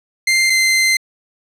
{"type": "tone pair in turn", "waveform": "sawtooth", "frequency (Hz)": [2093, 2076], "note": ["C7", "C7"], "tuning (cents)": [0, -14], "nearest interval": "unison", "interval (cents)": 14, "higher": "first", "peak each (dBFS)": -8, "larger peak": "neither", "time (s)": [[0.27, 0.5], [0.5, 0.97]], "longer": "second", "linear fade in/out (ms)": 5, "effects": ["low-pass 10000 Hz 12 dB/octave"]}